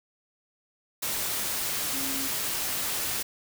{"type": "tone in noise", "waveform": "sine", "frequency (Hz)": 270, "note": "C#4", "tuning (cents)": -45, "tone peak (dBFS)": -36, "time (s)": [1.93, 2.28], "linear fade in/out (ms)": 10, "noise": "white", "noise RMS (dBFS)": -30, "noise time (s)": [1.02, 3.23], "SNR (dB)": -9, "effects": []}